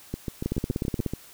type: two click trains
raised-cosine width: 3 ms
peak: -16 / -13 dBFS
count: 8 / 11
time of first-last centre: 0.14-1.136 / 0.46-1.062 s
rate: 7.03 / 16.6 Hz
effects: white hiss -50 dBFS RMS until 1.33 s